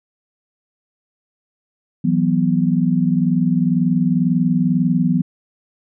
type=chord; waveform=sine; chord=E suspended second; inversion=none; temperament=equal; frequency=164.81 / 185 / 246.9 Hz; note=E3 / F#3 / B3; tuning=0 / 0 / 0 cents; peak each=-18 dBFS; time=2.04-5.22 s; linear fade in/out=10 ms; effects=none